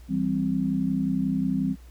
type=chord; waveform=sine; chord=C major; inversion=first; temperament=equal; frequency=164.81 / 196 / 261.6 Hz; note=E3 / G3 / C4; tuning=0 / 0 / 0 cents; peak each=-29 / -26 / -26 dBFS; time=0.08-1.76 s; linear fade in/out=50 ms; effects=added 60 Hz sine -44 dBFS peak until 1.9 s + pink hiss -58 dBFS RMS until 1.9 s